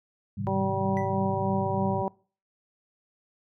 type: chord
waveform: sine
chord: Ab major seventh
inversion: none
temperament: equal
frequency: 103.83 / 130.81 / 155.56 / 196 Hz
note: Ab2 / C3 / Eb3 / G3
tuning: 0 / 0 / 0 / 0 cents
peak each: -33 / -36 / -38 / -33 dBFS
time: 0.37-2.03 s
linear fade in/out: 10 ms
type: harmonic tone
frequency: 192.8 Hz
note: G3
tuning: 28 cents flat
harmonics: 1 / 2 / 3 / 4 / 5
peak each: -32 / -32 / -32 / -32 / -32 dBFS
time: 0.47-2.08 s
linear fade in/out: 0 ms
type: tone with exponential decay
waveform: triangle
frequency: 1975.5 Hz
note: B6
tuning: in tune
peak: -33 dBFS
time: 0.97-1.16 s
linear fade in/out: 0 ms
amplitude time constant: 41 ms
effects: noise-tail reverb RT60 0.4 s tail -23 dB re dry